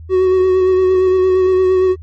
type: tone with vibrato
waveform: triangle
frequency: 372.5 Hz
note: F#4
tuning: 12 cents sharp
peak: -7 dBFS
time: 0.09-1.96 s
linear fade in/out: 50 ms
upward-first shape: sine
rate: 8.7 Hz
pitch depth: 21 cents each way
effects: added 81 Hz sine -30 dBFS peak until 2.02 s + MP3 32 kbps